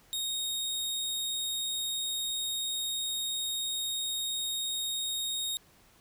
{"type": "tone", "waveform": "sawtooth", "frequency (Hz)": 3729, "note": "A#7", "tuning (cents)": 0, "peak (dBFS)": -28, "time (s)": [0.13, 5.57], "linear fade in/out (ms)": 0, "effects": ["pink hiss -61 dBFS RMS until 6 s"]}